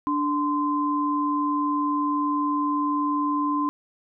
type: tone pair together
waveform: sine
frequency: 293.3 / 1034.7 Hz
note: D4 / C6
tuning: -2 / -20 cents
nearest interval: octave + minor seventh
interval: 2182 cents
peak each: -24 dBFS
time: 0.07-3.69 s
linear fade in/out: 0 ms
effects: none